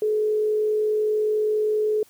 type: tone with frequency modulation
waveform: sine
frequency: 427.6 Hz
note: A4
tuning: 49 cents flat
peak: -19 dBFS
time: 0.02-2.03 s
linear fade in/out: 2 ms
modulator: 50.4 Hz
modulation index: 0.21
effects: white hiss -56 dBFS RMS until 2.09 s